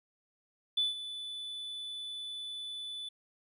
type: tone with ADSR envelope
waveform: triangle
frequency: 3485 Hz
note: A7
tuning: 17 cents flat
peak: -22 dBFS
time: 0.77-3.09 s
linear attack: 9 ms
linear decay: 160 ms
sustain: -15 dB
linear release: 7 ms
effects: tanh soft clip ceiling -24 dBFS + resampled to 32000 Hz